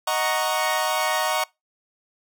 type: chord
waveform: sawtooth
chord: D# minor seventh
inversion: none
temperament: equal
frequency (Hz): 622.3 / 740 / 932.3 / 1108.7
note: D#5 / F#5 / A#5 / C#6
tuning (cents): 0 / 0 / 0 / 0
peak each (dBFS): -23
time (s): 0.07-1.44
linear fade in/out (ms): 5
effects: noise-tail reverb RT60 0.2 s tail -23 dB re dry